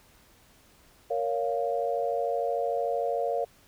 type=chord; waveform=sine; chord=Bb minor; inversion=none; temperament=just; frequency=466.2 / 559.4 / 699.2 Hz; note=Bb4 / Db5 / F5; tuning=0 / +16 / +2 cents; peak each=-30 dBFS; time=1.1-3.45 s; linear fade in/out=10 ms; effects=pink hiss -59 dBFS RMS until 3.67 s